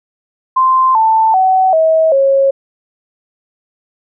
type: tone with pitch steps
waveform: sine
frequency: 1042 / 886.4 / 754 / 641.4 / 545.6 Hz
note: C6 / A5 / F#5 / E5 / C#5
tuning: -7 / +13 / +32 / -48 / -28 cents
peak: -7 dBFS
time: 0.56-2.51 s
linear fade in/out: 10 ms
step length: 390 ms
effects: none